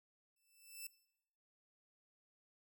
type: tone with exponential growth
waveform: 5% pulse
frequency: 2646 Hz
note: E7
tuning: 6 cents sharp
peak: -35 dBFS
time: 0.36-0.87 s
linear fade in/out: 5 ms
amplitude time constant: 110 ms
effects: noise-tail reverb RT60 0.8 s tail -19 dB re dry